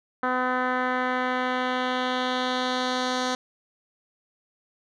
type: tone with low-pass filter sweep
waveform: 10% pulse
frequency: 253.3 Hz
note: B3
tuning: 44 cents sharp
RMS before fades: -26 dBFS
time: 0.23-3.35 s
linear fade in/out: 2 ms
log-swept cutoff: 1500 to 5300 Hz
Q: 1.9
effects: none